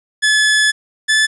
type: tone pair in turn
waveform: sawtooth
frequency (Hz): 1718 / 1738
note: A6 / A6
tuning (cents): -42 / -22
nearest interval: unison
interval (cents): 20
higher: second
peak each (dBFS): -7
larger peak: neither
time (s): 0.22-0.72 / 1.08-1.27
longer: first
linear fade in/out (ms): 20
effects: resampled to 24000 Hz + 8-bit